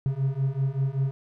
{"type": "beating tone pair", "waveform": "triangle", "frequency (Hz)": [132.6, 137.8], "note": ["C3", "C#3"], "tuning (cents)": [23, -10], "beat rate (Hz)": 5.2, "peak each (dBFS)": [-25, -24], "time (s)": [0.06, 1.11], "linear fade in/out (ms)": 0, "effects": []}